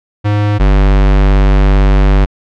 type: tone pair in turn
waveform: square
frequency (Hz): 103.83 / 48.86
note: G#2 / G1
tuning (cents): 0 / -5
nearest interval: octave + minor second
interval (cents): 1305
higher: first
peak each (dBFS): -10 / -6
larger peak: second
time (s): 0.24-0.59 / 0.59-2.26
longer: second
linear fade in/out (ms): 20
effects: low-pass 3000 Hz 12 dB/octave